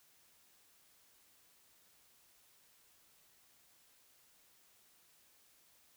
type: silence
effects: white hiss -68 dBFS RMS until 5.96 s